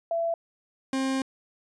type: tone pair in turn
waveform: sine / 40% pulse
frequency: 670 / 265.9 Hz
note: E5 / C4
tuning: +28 / +28 cents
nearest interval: octave + major third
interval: 1600 cents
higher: first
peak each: -24 dBFS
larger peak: neither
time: 0.11-0.34 / 0.93-1.22 s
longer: second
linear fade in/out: 2 ms
effects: resampled to 22050 Hz